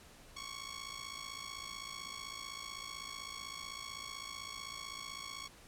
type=ring-modulated tone; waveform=10% pulse; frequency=1108.7 Hz; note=C#6; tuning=in tune; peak=-32 dBFS; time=0.36-5.48 s; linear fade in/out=10 ms; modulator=27.9 Hz; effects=pink hiss -58 dBFS RMS until 5.67 s + low-pass 12000 Hz 12 dB/octave